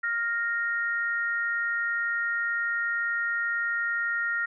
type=tone pair together; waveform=sine; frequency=1407.5 / 1859 Hz; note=F6 / A#6; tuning=+13 / -5 cents; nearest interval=perfect fourth; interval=482 cents; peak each=-28 dBFS; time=0.03-4.46 s; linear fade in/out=10 ms; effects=none

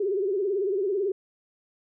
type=tone with vibrato; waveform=sine; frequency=392 Hz; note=G4; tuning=in tune; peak=-23 dBFS; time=0-1.12 s; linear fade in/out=5 ms; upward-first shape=sine; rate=18 Hz; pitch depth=120 cents each way; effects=none

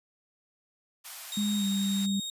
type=high-pass noise; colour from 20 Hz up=white; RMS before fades=-42 dBFS; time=1.04-2.07 s; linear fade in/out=20 ms; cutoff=650 Hz; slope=48 dB/octave
type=tone; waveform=30% pulse; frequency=3729 Hz; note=A#7; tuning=in tune; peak=-31 dBFS; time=1.32-2.3 s; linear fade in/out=2 ms
type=tone with pitch glide; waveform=sine; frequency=206.9 to 197.67 Hz; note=G#3 to G3; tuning=-6 to +15 cents; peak=-26 dBFS; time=1.37-2.2 s; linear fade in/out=5 ms; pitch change=-79 cents; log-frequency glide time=1.57-1.65 s
effects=resampled to 32000 Hz

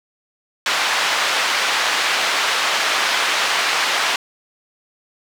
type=band-pass noise; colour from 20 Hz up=pink; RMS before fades=-19 dBFS; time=0.66-4.16 s; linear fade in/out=2 ms; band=1000 to 4600 Hz; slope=12 dB/octave; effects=none

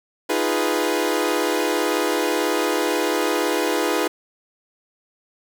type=chord; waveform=sawtooth; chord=F half-diminished seventh; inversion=third; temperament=equal; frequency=311.1 / 349.2 / 415.3 / 493.9 Hz; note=Eb4 / F4 / Ab4 / Cb5; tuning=0 / 0 / 0 / 0 cents; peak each=-21 dBFS; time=0.29-4.08 s; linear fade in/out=10 ms; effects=8-bit

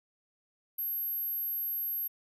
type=tone; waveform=sine; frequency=12560 Hz; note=G9; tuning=2 cents sharp; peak=-31 dBFS; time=0.78-2.08 s; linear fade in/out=10 ms; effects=none

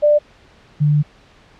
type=tone pair in turn; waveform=sine; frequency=593 / 148.25 Hz; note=D5 / D3; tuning=+17 / +17 cents; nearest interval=2 octaves; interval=2400 cents; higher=first; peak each=-9 / -11 dBFS; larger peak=first; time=0.02-0.19 / 0.8-1.03 s; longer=second; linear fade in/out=20 ms; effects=pink hiss -49 dBFS RMS until 1.59 s + low-pass 4000 Hz 12 dB/octave

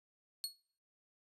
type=tone with exponential decay; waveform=sawtooth; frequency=4339 Hz; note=C#8; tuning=38 cents flat; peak=-30 dBFS; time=0.44-0.56 s; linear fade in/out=0 ms; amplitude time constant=24 ms; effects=noise-tail reverb RT60 0.5 s tail -21 dB re dry + resampled to 32000 Hz

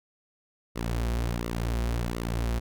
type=tone with flanger; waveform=sawtooth; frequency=58.27 Hz; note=A#1; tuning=in tune; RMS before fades=-29 dBFS; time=0.75-2.6 s; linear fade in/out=20 ms; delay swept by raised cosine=1.2 to 6.9 ms; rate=1.4 Hz; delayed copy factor=-0.7; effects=none

